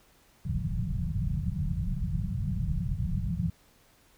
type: low-pass noise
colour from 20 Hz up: white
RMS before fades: -30 dBFS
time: 0.45-3.5 s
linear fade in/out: 5 ms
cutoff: 190 Hz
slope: 96 dB/octave
effects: pink hiss -62 dBFS RMS until 4.17 s